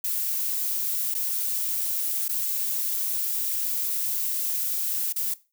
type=noise with dropouts; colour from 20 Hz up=violet; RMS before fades=-27 dBFS; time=0.04-5.34 s; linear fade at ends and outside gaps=5 ms; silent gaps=1.142-1.148 / 2.282-2.291 / 5.126-5.16 s; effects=noise-tail reverb RT60 0.3 s tail -19 dB re dry